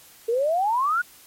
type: exponential sweep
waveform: sine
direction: up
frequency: 443 to 1482 Hz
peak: -19 dBFS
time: 0.28-1.02 s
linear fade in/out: 10 ms
effects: white hiss -50 dBFS RMS until 1.26 s + MP3 64 kbps